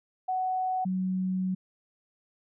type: tone pair in turn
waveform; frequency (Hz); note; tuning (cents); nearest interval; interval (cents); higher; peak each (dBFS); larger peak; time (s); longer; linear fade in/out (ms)
sine; 745 / 186.25; F#5 / F#3; +12 / +12; 2 octaves; 2400; first; -26; neither; 0.28-0.85 / 0.85-1.55; second; 10
effects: none